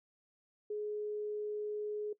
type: tone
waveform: sine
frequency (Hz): 420.3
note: G#4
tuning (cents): +21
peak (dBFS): -35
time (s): 0.7-2.13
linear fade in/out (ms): 5
effects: noise-tail reverb RT60 0.1 s tail -18 dB re dry